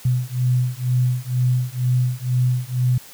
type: beating tone pair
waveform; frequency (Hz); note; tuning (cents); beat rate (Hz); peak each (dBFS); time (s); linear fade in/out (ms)
sine; 124.4 / 126.5; B2 / B2; +13 / +42; 2.1; -20; 0.05-2.98; 5
effects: white hiss -43 dBFS RMS until 3.13 s